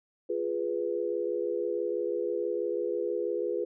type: chord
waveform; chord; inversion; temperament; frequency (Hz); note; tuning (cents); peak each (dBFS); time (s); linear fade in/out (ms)
sine; F diminished; none; equal; 349.2 / 415.3 / 493.9; F4 / Ab4 / Cb5; 0 / 0 / 0; -33 / -32 / -32; 0.29-3.65; 10
effects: none